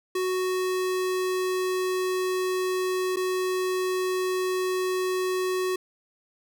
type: tone with dropouts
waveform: square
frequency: 370 Hz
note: F#4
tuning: in tune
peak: -25 dBFS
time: 0.15-5.76 s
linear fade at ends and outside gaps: 5 ms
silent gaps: 3.161-3.168 s
effects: none